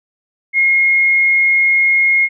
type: tone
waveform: sine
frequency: 2150 Hz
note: C7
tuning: 47 cents sharp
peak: -9 dBFS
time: 0.53-2.29 s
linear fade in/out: 50 ms
effects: none